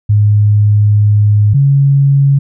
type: tone pair in turn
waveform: sine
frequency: 104.3 / 139.22 Hz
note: G#2 / C#3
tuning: +8 / +8 cents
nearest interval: perfect fourth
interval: 500 cents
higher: second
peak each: -5 dBFS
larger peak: neither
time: 0.09-1.54 / 1.54-2.39 s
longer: first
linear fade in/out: 10 ms
effects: none